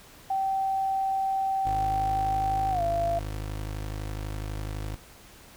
sine tone with pitch glide, 774 to 681.6 Hz, G5 to F5, -22 to -42 cents, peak -24 dBFS, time 0.3-3.19 s, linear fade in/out 5 ms, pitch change -220 cents, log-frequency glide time 2.7-2.82 s
25% pulse tone, 52 Hz, G#1, 3 cents sharp, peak -28 dBFS, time 1.65-4.96 s, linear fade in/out 10 ms
effects pink hiss -51 dBFS RMS until 5.56 s

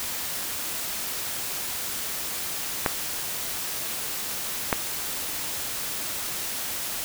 clicks, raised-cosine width 0.5 ms, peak -5 dBFS, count 2, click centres 2.862 / 4.728 s, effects white hiss -31 dBFS RMS until 7.04 s

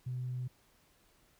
sine tone, 125.8 Hz, B2, 32 cents sharp, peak -34 dBFS, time 0.06-0.48 s, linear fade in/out 10 ms, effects tanh soft clip ceiling -30 dBFS + pink hiss -68 dBFS RMS until 1.39 s

